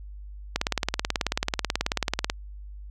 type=click train; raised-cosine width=0.2 ms; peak=-6 dBFS; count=33; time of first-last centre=0.56-2.299 s; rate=18.4 Hz; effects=added 50 Hz sine -38 dBFS peak until 2.9 s